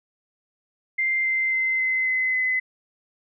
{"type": "tone with pitch steps", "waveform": "sine", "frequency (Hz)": [2093, 2080, 2067, 2053, 2040, 2028], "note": ["C7", "C7", "C7", "C7", "C7", "B6"], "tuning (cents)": [0, -11, -22, -33, -44, 45], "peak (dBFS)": -20, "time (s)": [0.98, 2.6], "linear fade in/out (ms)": 10, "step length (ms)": 270, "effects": []}